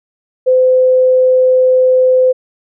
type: tone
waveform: sine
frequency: 512 Hz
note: C5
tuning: 38 cents flat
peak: -6 dBFS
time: 0.46-2.33 s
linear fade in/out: 20 ms
effects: none